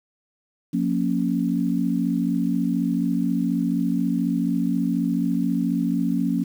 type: chord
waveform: sine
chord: Bb minor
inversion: second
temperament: equal with one note detuned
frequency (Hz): 178.59 / 233.1 / 277.2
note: F3 / Bb3 / Db4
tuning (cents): +39 / 0 / 0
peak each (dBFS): -24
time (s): 0.73-6.44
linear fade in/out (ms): 10
effects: 8-bit